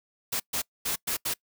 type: noise bursts at uneven times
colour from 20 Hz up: white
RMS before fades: -29 dBFS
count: 5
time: 0.32-0.4 / 0.53-0.62 / 0.85-0.96 / 1.07-1.17 / 1.25-1.34 s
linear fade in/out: 10 ms
effects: noise-tail reverb RT60 0.1 s tail -24 dB re dry